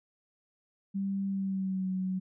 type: tone with pitch glide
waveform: sine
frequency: 196 to 186.82 Hz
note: G3 to F#3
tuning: 0 to +17 cents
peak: -29 dBFS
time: 0.94-2.2 s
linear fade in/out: 20 ms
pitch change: -83 cents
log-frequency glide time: 1.27-1.9 s
effects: none